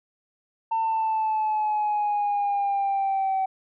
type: exponential sweep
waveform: sine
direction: down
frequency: 903 to 763 Hz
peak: -20 dBFS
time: 0.71-3.46 s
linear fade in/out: 10 ms
effects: tanh soft clip ceiling -19 dBFS